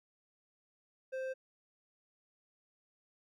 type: tone with hard clipping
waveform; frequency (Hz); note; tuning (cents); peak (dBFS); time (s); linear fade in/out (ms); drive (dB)
sine; 523.3; C5; 0; -38; 1.12-1.34; 20; 8
effects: none